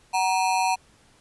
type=ring-modulated tone; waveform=square; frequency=846 Hz; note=G#5; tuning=32 cents sharp; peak=-18 dBFS; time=0.13-0.76 s; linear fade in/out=20 ms; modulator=95.5 Hz; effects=pink hiss -58 dBFS RMS until 1.2 s + resampled to 24000 Hz